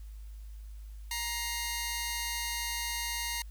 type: tone pair together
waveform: 10% pulse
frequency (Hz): 940.8 / 2112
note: A#5 / C7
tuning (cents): +16 / +16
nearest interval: octave + major second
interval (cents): 1400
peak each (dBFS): -27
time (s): 1.11-3.42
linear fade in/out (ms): 2
effects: added 52 Hz sine -42 dBFS peak until 3.5 s + white hiss -65 dBFS RMS until 3.5 s